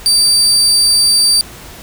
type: tone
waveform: 30% pulse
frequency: 4652 Hz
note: D8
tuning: 17 cents flat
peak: -5 dBFS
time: 0.06-1.41 s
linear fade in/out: 0 ms
effects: added 50 Hz sine -40 dBFS peak until 1.82 s + pink hiss -34 dBFS RMS until 1.82 s